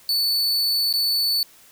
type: tone with dropouts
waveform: 45% pulse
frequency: 4475 Hz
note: C#8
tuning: 16 cents sharp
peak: -18 dBFS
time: 0.09-1.43 s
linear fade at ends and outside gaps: 1 ms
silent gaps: 0.928-0.938 s
effects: white hiss -51 dBFS RMS until 1.71 s